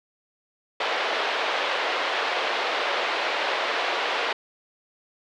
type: band-pass noise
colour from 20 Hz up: pink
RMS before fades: -26 dBFS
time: 0.8-4.33 s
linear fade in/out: 5 ms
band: 470 to 3800 Hz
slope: 24 dB/octave
effects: none